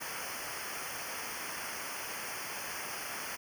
pink noise with comb filter, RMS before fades -40 dBFS, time 0-3.37 s, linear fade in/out 20 ms, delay 0.26 ms, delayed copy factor -1, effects none

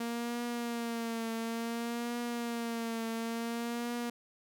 sawtooth tone with vibrato, 232.9 Hz, A#3, 1 cent flat, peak -30 dBFS, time 0-4.1 s, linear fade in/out 5 ms, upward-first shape triangle, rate 0.57 Hz, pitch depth 51 cents each way, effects none

